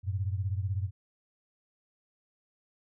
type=beating tone pair; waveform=sine; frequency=93 / 109 Hz; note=F#2 / A2; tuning=+9 / -16 cents; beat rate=16 Hz; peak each=-30 / -34 dBFS; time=0.03-0.91 s; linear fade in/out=50 ms; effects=none